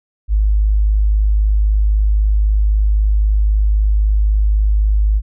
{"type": "tone", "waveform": "sine", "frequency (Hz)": 51.91, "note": "G#1", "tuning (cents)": 0, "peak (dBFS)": -10, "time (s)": [0.28, 5.22], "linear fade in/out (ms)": 50, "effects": []}